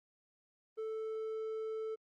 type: tone with hard clipping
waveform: sine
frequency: 440 Hz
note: A4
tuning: in tune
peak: -38 dBFS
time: 0.77-1.96 s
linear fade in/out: 20 ms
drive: 3 dB
effects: Opus 24 kbps